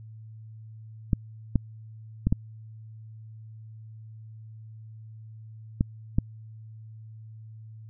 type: clicks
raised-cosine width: 5 ms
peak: -9 dBFS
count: 6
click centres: 1.132 / 1.557 / 2.27 / 2.325 / 5.809 / 6.185 s
effects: added 110 Hz sine -42 dBFS peak until 7.89 s